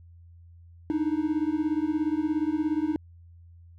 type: beating tone pair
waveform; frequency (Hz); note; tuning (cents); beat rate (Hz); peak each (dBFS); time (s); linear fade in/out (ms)
triangle; 300 / 317; D4 / D#4; +37 / +32; 17; -25; 0.9-2.96; 0
effects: added 85 Hz sine -48 dBFS peak until 3.78 s